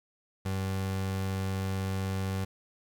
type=tone; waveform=30% pulse; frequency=95.8 Hz; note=G2; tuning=39 cents flat; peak=-27 dBFS; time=0.45-2.45 s; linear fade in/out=10 ms; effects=10-bit